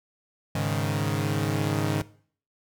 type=chord; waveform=sawtooth; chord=Ab suspended fourth; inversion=none; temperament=equal; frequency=103.83 / 138.59 / 155.56 Hz; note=Ab2 / Db3 / Eb3; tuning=0 / 0 / 0 cents; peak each=-25 dBFS; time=0.55-2.02 s; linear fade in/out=5 ms; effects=noise-tail reverb RT60 0.5 s tail -19 dB re dry